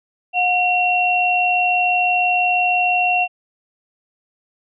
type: tone pair together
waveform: sine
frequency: 724 / 2733 Hz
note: F#5 / F7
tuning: -38 / -38 cents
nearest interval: octave + major seventh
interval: 2300 cents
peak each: -17 dBFS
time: 0.33-3.28 s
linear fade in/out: 50 ms
effects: none

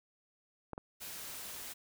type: clicks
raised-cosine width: 1 ms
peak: -26 / -28 dBFS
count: 2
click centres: 0.733 / 0.779 s
type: noise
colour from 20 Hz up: white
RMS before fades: -45 dBFS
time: 1-1.74 s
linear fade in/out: 20 ms
effects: none

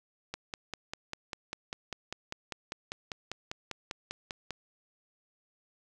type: click train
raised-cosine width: 0.2 ms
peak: -19 dBFS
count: 22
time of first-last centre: 0.34-4.507 s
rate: 5.04 Hz
effects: none

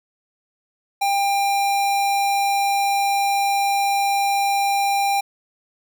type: tone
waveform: square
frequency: 797 Hz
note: G5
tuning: 28 cents sharp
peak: -18 dBFS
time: 1.01-5.21 s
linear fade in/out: 10 ms
effects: none

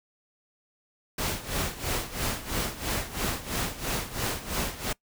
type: noise with tremolo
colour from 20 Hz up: pink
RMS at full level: -28 dBFS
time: 1.18-4.93 s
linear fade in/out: 5 ms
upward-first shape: sine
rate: 3 Hz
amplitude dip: 80%
effects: noise-tail reverb RT60 0.1 s tail -23 dB re dry

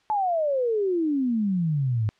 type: exponential sweep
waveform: sine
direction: down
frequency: 875 to 103.1 Hz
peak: -21 dBFS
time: 0.1-2.09 s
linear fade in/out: 0 ms
effects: white hiss -64 dBFS RMS until 2.19 s + low-pass 4000 Hz 12 dB/octave

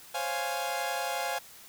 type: chord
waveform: sawtooth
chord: Db major seventh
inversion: third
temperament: equal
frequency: 523.3 / 554.4 / 698.5 / 830.6 Hz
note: C5 / Db5 / F5 / Ab5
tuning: 0 / 0 / 0 / 0 cents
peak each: -34 / -36 / -31 / -30 dBFS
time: 0.14-1.39 s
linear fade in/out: 10 ms
effects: white hiss -51 dBFS RMS until 1.68 s

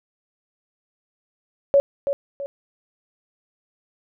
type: tone with echo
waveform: sine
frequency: 560 Hz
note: C#5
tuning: 18 cents sharp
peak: -11 dBFS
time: 1.74-1.8 s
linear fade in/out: 0 ms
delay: 330 ms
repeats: 2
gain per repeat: -8 dB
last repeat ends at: 2.46 s
effects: none

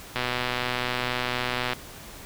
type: click train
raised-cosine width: 0.3 ms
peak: -10 dBFS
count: 196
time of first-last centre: 0.16-1.733 s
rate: 124 Hz
effects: pink hiss -43 dBFS RMS until 2.25 s

